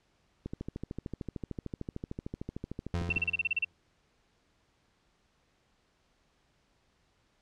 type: click train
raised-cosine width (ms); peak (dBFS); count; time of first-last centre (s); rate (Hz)
3; -24; 37; 0.46-3.167; 13.3
type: tone with exponential decay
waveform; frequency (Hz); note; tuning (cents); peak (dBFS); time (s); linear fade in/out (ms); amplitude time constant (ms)
30% pulse; 86; F2; -26; -26; 2.94-3.73; 5; 170
type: tone bursts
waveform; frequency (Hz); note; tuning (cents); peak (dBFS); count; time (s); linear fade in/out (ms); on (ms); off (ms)
sine; 2700; E7; +41; -25; 10; 3.1-3.647; 5; 25; 33
effects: pink hiss -71 dBFS RMS until 7.41 s + low-pass 6000 Hz 12 dB/octave